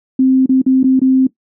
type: tone with dropouts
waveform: sine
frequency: 261.6 Hz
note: C4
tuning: in tune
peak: -7 dBFS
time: 0.19-1.27 s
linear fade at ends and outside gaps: 5 ms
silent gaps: 0.461-0.492 / 0.618-0.663 / 0.832-0.841 / 0.995-1.016 s
effects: noise-tail reverb RT60 0.1 s tail -18 dB re dry